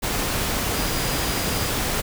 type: tone in noise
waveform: sine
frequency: 4900 Hz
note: D#8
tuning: 27 cents flat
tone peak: -35 dBFS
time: 0.73-1.7 s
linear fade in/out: 20 ms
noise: pink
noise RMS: -24 dBFS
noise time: 0.02-2.02 s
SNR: -14 dB
effects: none